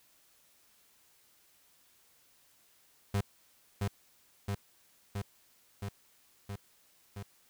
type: tone with echo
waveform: 35% pulse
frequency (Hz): 100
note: G2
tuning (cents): +35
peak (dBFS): -26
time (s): 3.14-3.21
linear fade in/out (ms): 5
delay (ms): 670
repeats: 6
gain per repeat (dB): -2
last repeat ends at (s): 7.23
effects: white hiss -66 dBFS RMS until 7.49 s